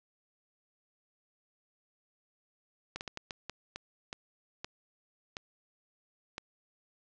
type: slowing click train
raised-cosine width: 0.2 ms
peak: -21 dBFS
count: 11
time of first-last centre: 2.96-6.381 s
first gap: 49 ms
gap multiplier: 1.4
effects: resampled to 16000 Hz + 8-bit